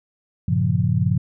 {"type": "chord", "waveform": "sine", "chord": "G half-diminished seventh", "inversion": "none", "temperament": "equal", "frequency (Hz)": [98, 116.54, 138.59, 174.61], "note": ["G2", "Bb2", "Db3", "F3"], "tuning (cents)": [0, 0, 0, 0], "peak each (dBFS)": -22, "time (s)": [0.48, 1.18], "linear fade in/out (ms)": 5, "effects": []}